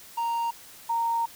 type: tone pair in turn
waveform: triangle / sine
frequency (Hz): 930 / 925.4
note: A#5 / A#5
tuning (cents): -4 / -13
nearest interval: unison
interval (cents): 9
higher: first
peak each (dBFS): -23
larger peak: neither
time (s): 0.17-0.51 / 0.89-1.26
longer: second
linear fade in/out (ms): 10
effects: white hiss -48 dBFS RMS until 1.35 s